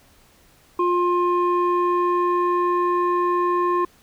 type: tone pair together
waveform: sine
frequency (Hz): 353.3 / 1059.7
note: F4 / C6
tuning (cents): +20 / +22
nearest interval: octave + perfect fifth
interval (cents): 1902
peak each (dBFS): -18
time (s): 0.79-3.85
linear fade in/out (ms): 5
effects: tanh soft clip ceiling -14 dBFS + pink hiss -55 dBFS RMS until 4.02 s